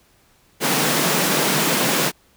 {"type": "high-pass noise", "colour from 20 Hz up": "pink", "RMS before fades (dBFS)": -19, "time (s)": [0.6, 2.12], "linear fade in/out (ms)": 50, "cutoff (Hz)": 140, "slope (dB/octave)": 96, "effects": ["pink hiss -57 dBFS RMS until 2.36 s"]}